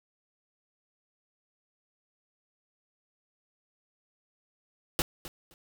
pink noise with echo, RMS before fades -27 dBFS, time 4.99-5.02 s, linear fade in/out 0 ms, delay 260 ms, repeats 2, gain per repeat -15 dB, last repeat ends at 5.54 s, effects none

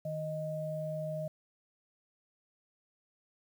sine tone pair together, 155.56 / 622.2 Hz, D#3 / D#5, 0 / 0 cents, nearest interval 2 octaves, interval 2400 cents, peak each -38 / -36 dBFS, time 0.05-1.28 s, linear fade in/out 5 ms, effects 10-bit

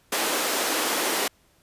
pink high-pass noise, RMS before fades -25 dBFS, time 0.12-1.28 s, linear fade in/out 5 ms, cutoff 300 Hz, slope 24 dB/octave, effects pink hiss -62 dBFS RMS until 1.62 s + resampled to 32000 Hz

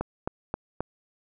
click train, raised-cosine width 1 ms, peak -14 dBFS, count 4, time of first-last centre 0.01-0.806 s, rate 3.77 Hz, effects none

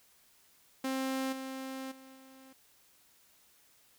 sawtooth tone with level steps, 264.6 Hz, C4, 20 cents sharp, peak -28 / -35 / -48 / -50 dBFS, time 0.84-2.53 s, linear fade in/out 5 ms, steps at 1.32 / 1.91 / 2.15 s, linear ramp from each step 10 ms, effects white hiss -65 dBFS RMS until 3.98 s

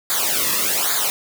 white noise with flanger, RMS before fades -20 dBFS, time 0.1-1.1 s, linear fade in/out 0 ms, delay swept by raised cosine 0.35 to 1.35 ms, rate 1.2 Hz, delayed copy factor -0.9, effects none

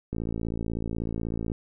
click train, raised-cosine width 3 ms, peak -18 dBFS, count 79, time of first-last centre 0.13-1.518 s, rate 56.2 Hz, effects none

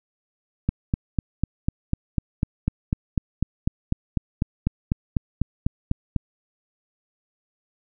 click train, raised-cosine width 5 ms, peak -8 dBFS, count 23, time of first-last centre 0.69-6.163 s, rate 4.02 Hz, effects none

